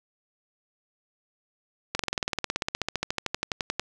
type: slowing click train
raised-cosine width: 0.2 ms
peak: -9 dBFS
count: 29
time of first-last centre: 1.95-3.796 s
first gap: 43 ms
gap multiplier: 1.03
effects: none